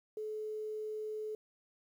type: tone with quantisation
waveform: sine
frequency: 430 Hz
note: A4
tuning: 40 cents flat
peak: -37 dBFS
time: 0.17-1.35 s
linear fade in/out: 2 ms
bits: 11
effects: none